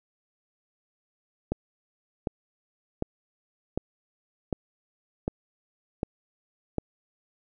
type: click train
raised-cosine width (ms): 2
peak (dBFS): -13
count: 8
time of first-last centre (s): 1.52-6.783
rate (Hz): 1.33
effects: none